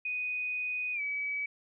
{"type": "tone with pitch glide", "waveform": "sine", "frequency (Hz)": [2489, 2282], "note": ["D#7", "C#7"], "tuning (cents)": [0, 50], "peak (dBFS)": -31, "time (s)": [0.05, 1.46], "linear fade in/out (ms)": 5, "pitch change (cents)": -150, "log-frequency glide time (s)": [0.93, 1.01], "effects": []}